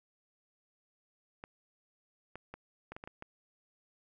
clicks, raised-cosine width 0.5 ms, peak -29 dBFS, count 8, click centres 1.439 / 2.356 / 2.54 / 2.92 / 2.965 / 3.039 / 3.075 / 3.224 s, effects none

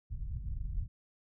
pink low-pass noise, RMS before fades -37 dBFS, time 0.1-0.88 s, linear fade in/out 20 ms, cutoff 110 Hz, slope 24 dB/octave, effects none

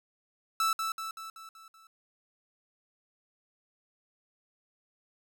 45% pulse tone with echo, 1318.5 Hz, E6, in tune, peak -25 dBFS, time 0.6-0.73 s, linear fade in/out 2 ms, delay 190 ms, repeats 6, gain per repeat -5 dB, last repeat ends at 1.87 s, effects none

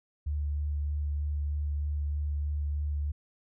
sine tone with vibrato, 73.42 Hz, D2, in tune, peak -28 dBFS, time 0.26-3.12 s, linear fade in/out 10 ms, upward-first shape sine, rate 3.2 Hz, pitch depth 13 cents each way, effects none

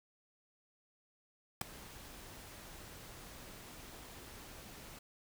pink noise with ADSR envelope, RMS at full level -30 dBFS, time 1.61-4.99 s, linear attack 5 ms, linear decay 4 ms, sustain -22 dB, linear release 6 ms, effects none

